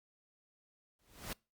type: noise with exponential growth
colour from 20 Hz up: pink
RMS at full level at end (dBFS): -38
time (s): 0.99-1.33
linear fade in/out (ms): 2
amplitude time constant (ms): 72
effects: noise-tail reverb RT60 0.3 s tail -26 dB re dry + Opus 48 kbps